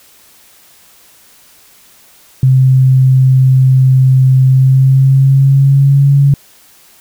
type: tone with pitch glide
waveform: sine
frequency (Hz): 130.81 to 140.2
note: C3 to C#3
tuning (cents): 0 to +20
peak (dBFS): -4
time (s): 2.43-6.34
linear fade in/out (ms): 2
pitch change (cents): +120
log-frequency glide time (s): 4.46-6.14
effects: white hiss -44 dBFS RMS until 7 s